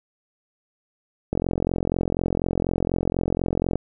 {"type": "click train", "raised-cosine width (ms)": 2, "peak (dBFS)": -9, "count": 108, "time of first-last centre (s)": [1.33, 3.756], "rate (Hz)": 44.1, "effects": []}